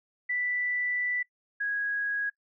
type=tone pair in turn; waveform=sine; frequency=1975.5 / 1654 Hz; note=B6 / G#6; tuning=0 / -8 cents; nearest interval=minor third; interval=308 cents; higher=first; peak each=-27 dBFS; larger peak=neither; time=0.29-1.23 / 1.6-2.3 s; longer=first; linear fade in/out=10 ms; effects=noise-tail reverb RT60 0.1 s tail -21 dB re dry